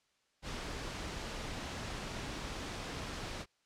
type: noise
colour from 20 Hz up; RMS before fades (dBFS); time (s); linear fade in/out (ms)
pink; -41; 0.42-3.46; 50
effects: white hiss -75 dBFS RMS until 3.65 s + low-pass 6000 Hz 12 dB/octave